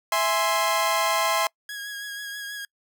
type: chord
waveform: sawtooth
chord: E augmented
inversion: none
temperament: equal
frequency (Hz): 659.3 / 830.6 / 1046.5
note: E5 / G#5 / B#5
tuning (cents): 0 / 0 / 0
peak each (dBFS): -22 / -24 / -20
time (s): 0.12-1.47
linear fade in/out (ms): 2
type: tone with vibrato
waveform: sawtooth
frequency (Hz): 1653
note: G#6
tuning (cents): -9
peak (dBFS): -29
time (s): 1.69-2.65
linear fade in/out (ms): 2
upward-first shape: triangle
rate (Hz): 6.2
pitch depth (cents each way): 30
effects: noise-tail reverb RT60 0.1 s tail -26 dB re dry